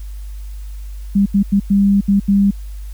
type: tone bursts at uneven times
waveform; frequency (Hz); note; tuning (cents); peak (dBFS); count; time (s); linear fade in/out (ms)
sine; 199.3; G3; +29; -9; 6; 1.15-1.26 / 1.34-1.43 / 1.52-1.6 / 1.7-2.01 / 2.08-2.2 / 2.28-2.51; 10
effects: added 50 Hz sine -26 dBFS peak until 2.93 s + white hiss -49 dBFS RMS until 2.93 s